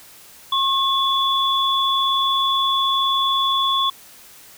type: tone pair together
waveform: sine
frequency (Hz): 1083 / 3438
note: C#6 / A7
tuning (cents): -41 / -41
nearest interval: octave + minor sixth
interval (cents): 2000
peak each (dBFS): -19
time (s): 0.52-3.9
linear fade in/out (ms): 5
effects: white hiss -45 dBFS RMS until 4.57 s